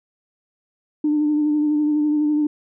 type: tone with vibrato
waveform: sine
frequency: 299.6 Hz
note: D4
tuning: 35 cents sharp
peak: -15 dBFS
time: 1.04-2.47 s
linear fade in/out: 5 ms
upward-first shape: sine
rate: 12 Hz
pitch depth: 25 cents each way
effects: tanh soft clip ceiling -11 dBFS